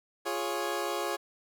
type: chord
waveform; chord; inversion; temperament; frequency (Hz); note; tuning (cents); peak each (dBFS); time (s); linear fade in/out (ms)
20% pulse; Db major; first; equal; 349.2 / 415.3 / 554.4; F4 / Ab4 / Db5; 0 / 0 / 0; -30; 0.25-1.17; 20
effects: none